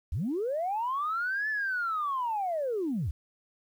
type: linear two-way sweep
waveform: sine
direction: up then down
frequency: 57 to 1760 to 57 Hz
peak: -27 dBFS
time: 0.12-3.11 s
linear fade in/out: 5 ms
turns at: 1.49 s
effects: tanh soft clip ceiling -23 dBFS + 10-bit